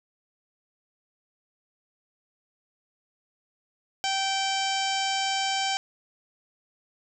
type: harmonic tone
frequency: 777 Hz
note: G5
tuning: 16 cents flat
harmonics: 1 / 2 / 3 / 4 / 5 / 6 / 7 / 8 / 9 / 10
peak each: -28 / -35 / -34 / -31 / -40 / -36 / -36 / -42 / -38 / -43 dBFS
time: 4.04-5.77 s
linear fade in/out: 0 ms
effects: none